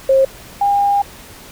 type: tone pair in turn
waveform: sine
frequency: 535 / 806.4 Hz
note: C5 / G5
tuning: +38 / +49 cents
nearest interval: perfect fifth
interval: 711 cents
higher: second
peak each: -8 / -11 dBFS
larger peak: first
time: 0.09-0.25 / 0.61-1.02 s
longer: second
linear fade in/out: 5 ms
effects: pink hiss -38 dBFS RMS until 1.51 s